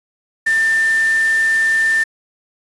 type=tone in noise; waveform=sine; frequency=1790 Hz; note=A6; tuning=29 cents sharp; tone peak=-12 dBFS; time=0.46-2.04 s; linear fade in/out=10 ms; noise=white; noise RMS=-30 dBFS; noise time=0.46-2.04 s; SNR=+15 dB; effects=resampled to 24000 Hz